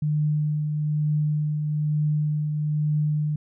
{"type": "tone with tremolo", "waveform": "sine", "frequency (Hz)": 150.8, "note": "D3", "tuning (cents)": 46, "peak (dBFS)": -19, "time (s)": [0.02, 3.36], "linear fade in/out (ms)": 5, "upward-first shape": "triangle", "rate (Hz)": 1.1, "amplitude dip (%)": 40, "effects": []}